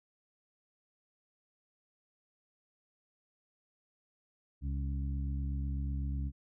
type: harmonic tone with a mistuned harmonic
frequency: 68.1 Hz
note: C#2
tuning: 30 cents flat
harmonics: 1 / 2 / 3 / 4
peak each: -33 / -40 / -46 / -47 dBFS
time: 4.61-6.32 s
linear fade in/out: 50 ms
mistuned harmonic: 4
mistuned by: +42 cents
effects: none